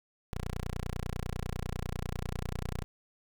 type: tone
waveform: 10% pulse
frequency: 30.11 Hz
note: B0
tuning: 43 cents flat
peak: -26 dBFS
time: 0.33-2.84 s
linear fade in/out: 0 ms
effects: none